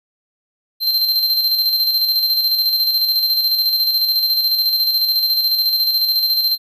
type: tone with tremolo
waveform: square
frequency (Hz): 4135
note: C8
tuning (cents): -21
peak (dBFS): -13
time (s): 0.8-6.58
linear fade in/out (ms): 50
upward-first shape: square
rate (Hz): 14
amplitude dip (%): 40
effects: none